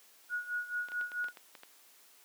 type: tone with tremolo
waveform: sine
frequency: 1454 Hz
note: F#6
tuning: 31 cents flat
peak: -31 dBFS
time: 0.29-1.33 s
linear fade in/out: 50 ms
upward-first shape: sine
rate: 4.6 Hz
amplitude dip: 80%
type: clicks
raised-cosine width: 0.3 ms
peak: -32 dBFS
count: 9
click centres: 0.886 / 0.919 / 1.012 / 1.118 / 1.243 / 1.285 / 1.372 / 1.552 / 1.634 s
effects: white hiss -61 dBFS RMS until 2.24 s + high-pass 300 Hz 12 dB/octave